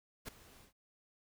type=noise with ADSR envelope; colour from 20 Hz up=pink; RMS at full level=-42 dBFS; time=0.25-0.73 s; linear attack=32 ms; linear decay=6 ms; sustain=-18 dB; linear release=110 ms; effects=none